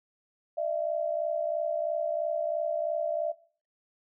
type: tone pair together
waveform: sine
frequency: 607 / 670 Hz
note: D#5 / E5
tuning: -43 / +28 cents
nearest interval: major second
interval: 171 cents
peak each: -31 / -30 dBFS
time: 0.57-3.32 s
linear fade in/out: 10 ms
effects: noise-tail reverb RT60 0.4 s tail -17 dB re dry